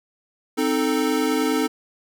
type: chord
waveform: square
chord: A diminished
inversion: first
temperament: equal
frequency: 261.6 / 311.1 / 440 Hz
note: C4 / Eb4 / A4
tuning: 0 / 0 / 0 cents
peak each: -24 / -24 / -25 dBFS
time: 0.57-1.68 s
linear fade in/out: 20 ms
effects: none